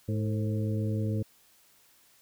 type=harmonic tone with a mistuned harmonic; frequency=106.8 Hz; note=G#2; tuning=49 cents sharp; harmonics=1 / 2 / 3 / 4 / 5; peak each=-28 / -34 / -38 / -40 / -42 dBFS; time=0.08-1.23 s; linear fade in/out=10 ms; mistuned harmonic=4; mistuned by=+68 cents; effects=white hiss -62 dBFS RMS until 2.21 s